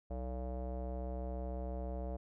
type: tone with low-pass filter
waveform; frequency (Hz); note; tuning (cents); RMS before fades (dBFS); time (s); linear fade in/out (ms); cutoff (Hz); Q
square; 63; B1; +35; -40; 0.1-2.17; 10; 630; 4.4
effects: none